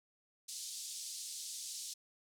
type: band-pass noise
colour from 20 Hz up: white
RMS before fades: -45 dBFS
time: 0.48-1.94 s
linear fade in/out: 10 ms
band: 3900 to 9000 Hz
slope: 24 dB/octave
effects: none